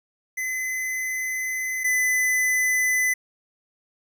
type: tone pair in turn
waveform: square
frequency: 2031 / 2011 Hz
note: B6 / B6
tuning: +48 / +31 cents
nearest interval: unison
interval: 17 cents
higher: first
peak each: -26 / -20 dBFS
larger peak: second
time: 0.37-1.84 / 1.84-3.14 s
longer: first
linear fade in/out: 10 ms
effects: none